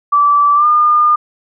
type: tone with pitch glide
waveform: sine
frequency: 1160 to 1211.4 Hz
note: D6 to D#6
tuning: -22 to -47 cents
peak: -7 dBFS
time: 0.12-1.16 s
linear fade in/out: 10 ms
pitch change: +75 cents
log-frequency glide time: 0.55-0.66 s
effects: none